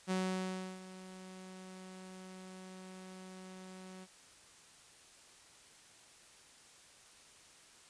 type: tone with ADSR envelope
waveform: sawtooth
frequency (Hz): 186.5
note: F#3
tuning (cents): +14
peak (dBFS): -28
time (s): 0.07-4.07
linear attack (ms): 40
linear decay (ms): 680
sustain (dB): -17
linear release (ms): 42
effects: white hiss -60 dBFS RMS until 7.89 s + resampled to 22050 Hz